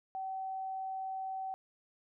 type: tone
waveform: sine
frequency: 764 Hz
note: G5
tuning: 45 cents flat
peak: -36 dBFS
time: 0.15-1.54 s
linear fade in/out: 0 ms
effects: none